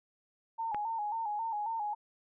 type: tone with vibrato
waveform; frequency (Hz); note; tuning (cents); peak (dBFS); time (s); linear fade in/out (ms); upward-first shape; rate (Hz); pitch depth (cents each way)
sine; 870; A5; -20; -32; 0.58-1.95; 20; square; 3.7; 73
type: click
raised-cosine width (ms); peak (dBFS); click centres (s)
0.5; -24; 0.746
effects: none